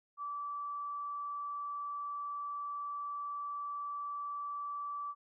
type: tone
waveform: sine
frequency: 1158 Hz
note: D6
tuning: 25 cents flat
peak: -37 dBFS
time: 0.17-5.15 s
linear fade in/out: 50 ms
effects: none